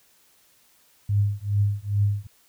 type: tone with tremolo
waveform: sine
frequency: 102 Hz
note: G#2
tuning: 31 cents flat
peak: -16 dBFS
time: 1.09-2.27 s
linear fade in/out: 5 ms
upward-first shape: triangle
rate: 2.4 Hz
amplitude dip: 100%
effects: white hiss -60 dBFS RMS until 2.48 s